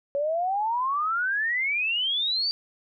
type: exponential sweep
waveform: sine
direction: up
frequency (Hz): 554.4 to 4699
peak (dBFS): -23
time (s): 0.15-2.51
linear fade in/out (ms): 0
effects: none